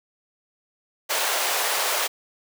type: high-pass noise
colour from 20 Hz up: pink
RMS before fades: -24 dBFS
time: 1.09-2.08 s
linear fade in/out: 20 ms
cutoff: 540 Hz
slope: 24 dB/octave
effects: none